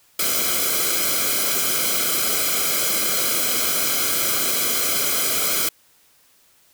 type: noise with comb filter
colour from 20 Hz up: white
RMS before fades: -21 dBFS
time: 0.19-5.69 s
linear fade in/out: 5 ms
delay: 1.1 ms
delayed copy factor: -0.95
effects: white hiss -57 dBFS RMS until 6.73 s